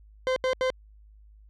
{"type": "tone bursts", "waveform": "40% pulse", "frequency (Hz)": 516, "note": "C5", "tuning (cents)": -24, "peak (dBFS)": -22, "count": 3, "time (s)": [0.27, 0.702], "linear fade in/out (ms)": 0, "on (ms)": 92, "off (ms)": 78, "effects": ["added 52 Hz sine -50 dBFS peak until 1.49 s", "low-pass 4000 Hz 12 dB/octave"]}